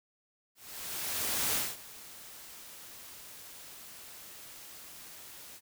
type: noise with ADSR envelope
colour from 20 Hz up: white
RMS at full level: -30 dBFS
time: 0.55-5.61 s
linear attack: 1000 ms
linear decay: 210 ms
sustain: -19 dB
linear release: 51 ms
effects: none